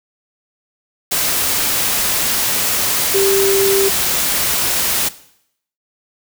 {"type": "tone in noise", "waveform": "sine", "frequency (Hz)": 392, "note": "G4", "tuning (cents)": 0, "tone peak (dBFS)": -13, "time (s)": [3.14, 3.89], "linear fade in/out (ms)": 10, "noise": "white", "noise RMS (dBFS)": -17, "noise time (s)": [1.11, 5.09], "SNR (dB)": 1, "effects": ["noise-tail reverb RT60 0.7 s tail -17 dB re dry"]}